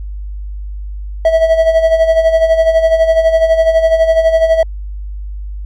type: tone with tremolo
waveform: triangle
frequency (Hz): 650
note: E5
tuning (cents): -24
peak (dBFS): -3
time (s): 1.25-4.63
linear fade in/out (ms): 2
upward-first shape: sine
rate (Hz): 12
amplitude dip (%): 65
effects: added 50 Hz sine -21 dBFS peak until 5.65 s